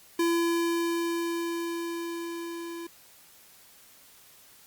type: tone with level ramp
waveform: square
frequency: 338.1 Hz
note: E4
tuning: 44 cents sharp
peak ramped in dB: -23 to -37 dBFS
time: 0.19-2.87 s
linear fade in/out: 5 ms
effects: white hiss -55 dBFS RMS until 4.66 s + Opus 48 kbps